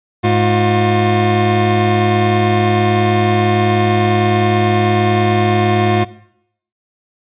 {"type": "tone pair together", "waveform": "25% pulse", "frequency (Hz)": [106.3, 357.5], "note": ["G#2", "F4"], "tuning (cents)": [41, 41], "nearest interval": "octave + major sixth", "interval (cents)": 2100, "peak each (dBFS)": -10, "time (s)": [0.23, 6.05], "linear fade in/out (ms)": 20, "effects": ["noise-tail reverb RT60 0.7 s tail -18 dB re dry", "resampled to 8000 Hz"]}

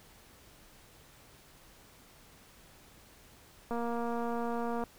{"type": "click train", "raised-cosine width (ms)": 1, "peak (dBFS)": -23, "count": 266, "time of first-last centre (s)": [3.71, 4.838], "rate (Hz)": 235, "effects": ["pink hiss -58 dBFS RMS until 4.98 s"]}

